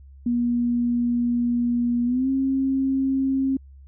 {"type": "tone with pitch glide", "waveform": "sine", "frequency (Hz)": [240, 267.8], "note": ["B3", "C4"], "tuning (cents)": [-49, 40], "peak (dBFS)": -19, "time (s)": [0.26, 3.57], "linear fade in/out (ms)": 5, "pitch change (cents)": 189, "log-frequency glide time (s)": [2.05, 2.29], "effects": ["added 68 Hz sine -43 dBFS peak until 3.87 s"]}